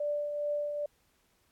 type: tone with tremolo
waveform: sine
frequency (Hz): 587.3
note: D5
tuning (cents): 0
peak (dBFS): -28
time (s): 0-0.86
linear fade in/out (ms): 5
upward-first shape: triangle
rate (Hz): 2.4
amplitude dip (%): 45
effects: pink hiss -71 dBFS RMS until 1.51 s + AAC 64 kbps